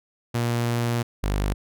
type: tone pair in turn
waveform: sawtooth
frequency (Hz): 118.6 / 49.87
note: A#2 / G1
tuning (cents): +30 / +30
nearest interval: octave + minor third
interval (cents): 1500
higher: first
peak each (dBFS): -18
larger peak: neither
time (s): 0.34-1.03 / 1.23-1.54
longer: first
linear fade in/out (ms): 10
effects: none